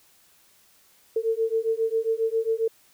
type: beating tone pair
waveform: sine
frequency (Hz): 446 / 453.4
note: A4 / A#4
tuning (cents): +23 / -48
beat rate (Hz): 7.4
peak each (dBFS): -25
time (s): 1.16-2.68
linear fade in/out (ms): 5
effects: white hiss -59 dBFS RMS until 2.93 s